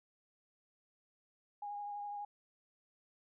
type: tone with vibrato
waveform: sine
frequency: 820 Hz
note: G#5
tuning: 22 cents flat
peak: -40 dBFS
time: 1.62-2.25 s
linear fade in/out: 5 ms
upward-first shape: sine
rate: 12 Hz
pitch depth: 15 cents each way
effects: none